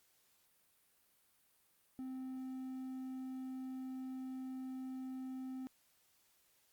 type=tone; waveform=triangle; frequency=260 Hz; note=C4; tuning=11 cents flat; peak=-40 dBFS; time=1.99-5.67 s; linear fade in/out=0 ms; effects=white hiss -73 dBFS RMS until 6.72 s + Opus 48 kbps